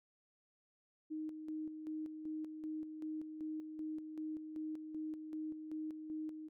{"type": "tone with tremolo", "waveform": "sine", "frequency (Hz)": 311.1, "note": "D#4", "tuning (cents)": 0, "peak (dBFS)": -39, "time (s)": [1.1, 6.49], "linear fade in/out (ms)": 20, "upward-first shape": "square", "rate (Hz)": 2.6, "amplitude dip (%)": 50, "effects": []}